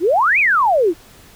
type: exponential two-way sweep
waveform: sine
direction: up then down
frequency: 305.2 to 2600 to 305.2 Hz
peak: -11 dBFS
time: 0-0.94 s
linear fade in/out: 50 ms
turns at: 0.39 s
effects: pink hiss -45 dBFS RMS until 1.35 s